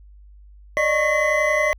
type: tone cluster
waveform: triangle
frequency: 580 / 611 / 1102 / 1881 / 2026 Hz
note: D5 / D#5 / C#6 / A#6 / B6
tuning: -22 / -32 / -11 / +15 / +44 cents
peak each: -24 / -19 / -24 / -28 / -19 dBFS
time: 0.77-1.73 s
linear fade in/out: 0 ms
effects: added 50 Hz sine -43 dBFS peak until 1.78 s